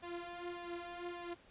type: tone with flanger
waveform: sawtooth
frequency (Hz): 348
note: F4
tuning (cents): -6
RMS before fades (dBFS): -45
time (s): 0.02-1.35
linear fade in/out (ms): 20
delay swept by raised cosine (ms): 1.7 to 4.6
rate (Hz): 1.7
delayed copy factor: +0.75
effects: pink hiss -63 dBFS RMS until 1.5 s + resampled to 8000 Hz